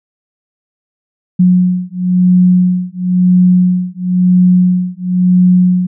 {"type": "beating tone pair", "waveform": "sine", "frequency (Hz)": [180.7, 181.68], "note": ["F#3", "F#3"], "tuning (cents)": [-41, -31], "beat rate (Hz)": 0.98, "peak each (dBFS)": -10, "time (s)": [1.39, 5.87], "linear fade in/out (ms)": 10, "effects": []}